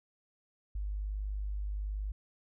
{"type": "tone", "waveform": "sine", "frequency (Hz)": 50.6, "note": "G#1", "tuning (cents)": -44, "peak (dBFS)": -33, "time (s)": [0.75, 2.12], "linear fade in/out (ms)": 5, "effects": []}